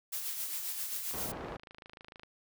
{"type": "noise with tremolo", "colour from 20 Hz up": "blue", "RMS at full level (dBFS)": -36, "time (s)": [0.12, 1.32], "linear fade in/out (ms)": 10, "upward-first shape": "sine", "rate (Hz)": 7.5, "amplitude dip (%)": 40}
{"type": "click train", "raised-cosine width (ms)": 0.3, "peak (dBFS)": -33, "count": 31, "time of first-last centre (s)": [1.11, 2.234], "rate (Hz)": 26.7}
{"type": "low-pass noise", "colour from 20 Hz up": "white", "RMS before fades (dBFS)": -42, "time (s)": [1.13, 1.57], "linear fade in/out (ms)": 10, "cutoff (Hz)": 820, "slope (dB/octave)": 12}
{"effects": []}